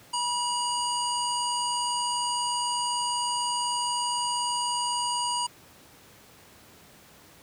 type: harmonic tone with a mistuned harmonic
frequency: 968 Hz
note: B5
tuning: 35 cents flat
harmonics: 1 / 3 / 5 / 7 / 9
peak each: -28 / -33 / -34 / -38 / -34 dBFS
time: 0.13-5.47 s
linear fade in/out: 10 ms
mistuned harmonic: 5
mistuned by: -24 cents
effects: pink hiss -53 dBFS RMS until 7.42 s + high-pass 80 Hz 12 dB/octave